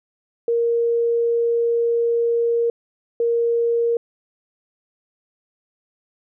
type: tone pair in turn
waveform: sine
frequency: 467.6 / 467.6 Hz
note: A#4 / A#4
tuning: +5 / +5 cents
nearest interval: unison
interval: 0 cents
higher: neither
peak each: -16 dBFS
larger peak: neither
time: 0.48-2.7 / 3.2-3.97 s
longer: first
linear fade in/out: 2 ms
effects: none